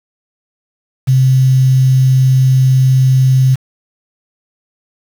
sine tone with quantisation, 130.81 Hz, C3, in tune, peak -6 dBFS, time 1.07-3.56 s, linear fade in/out 20 ms, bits 5, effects none

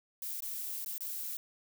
violet noise with dropouts, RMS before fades -39 dBFS, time 0.22-1.37 s, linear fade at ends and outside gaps 2 ms, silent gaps 0.405-0.423 / 0.847-0.86 / 0.981-1.007 s, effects none

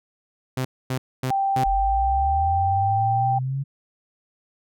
sawtooth tone bursts, 129.4 Hz, C3, 19 cents flat, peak -19 dBFS, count 4, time 0.57-1.64 s, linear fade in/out 5 ms, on 80 ms, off 250 ms
sine tone, 784 Hz, G5, in tune, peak -19 dBFS, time 1.3-3.39 s, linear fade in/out 10 ms
sine linear sweep, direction up, 41.92 to 140 Hz, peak -23 dBFS, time 1.65-3.64 s, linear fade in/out 20 ms
effects none

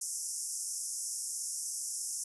white band-pass noise, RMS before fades -38 dBFS, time 0.01-2.24 s, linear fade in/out 5 ms, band 5300 to 11000 Hz, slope 96 dB/octave, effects none

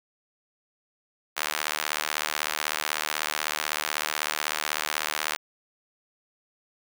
sawtooth tone with high-pass filter, 76.1 Hz, D#2, 38 cents flat, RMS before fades -30 dBFS, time 1.36-5.37 s, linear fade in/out 20 ms, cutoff 1300 Hz, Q 0.76, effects none

